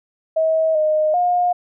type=tone with pitch steps; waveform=sine; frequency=640 / 617 / 713 Hz; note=D#5 / D#5 / F5; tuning=+49 / -15 / +36 cents; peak=-14 dBFS; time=0.36-1.53 s; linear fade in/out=10 ms; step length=390 ms; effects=none